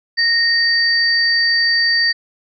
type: tone pair together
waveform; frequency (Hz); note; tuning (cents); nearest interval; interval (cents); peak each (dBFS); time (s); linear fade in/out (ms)
sine; 1855 / 4627; A#6 / D8; -9 / -27; octave + major third; 1582; -15; 0.17-2.13; 20
effects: none